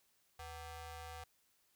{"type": "ring-modulated tone", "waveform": "sawtooth", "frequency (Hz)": 415.3, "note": "G#4", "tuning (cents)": 0, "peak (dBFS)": -40, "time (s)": [0.39, 1.24], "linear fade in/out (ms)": 5, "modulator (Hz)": 337, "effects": ["white hiss -75 dBFS RMS until 1.75 s"]}